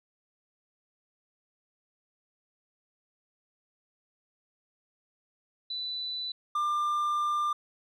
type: tone pair in turn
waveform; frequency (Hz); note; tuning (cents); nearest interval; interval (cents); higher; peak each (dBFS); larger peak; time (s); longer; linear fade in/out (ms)
sine / triangle; 3982 / 1194.2; B7 / D6; +14 / +29; octave + major sixth; 2085; first; -32 / -24; second; 5.7-6.32 / 6.55-7.53; second; 5
effects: none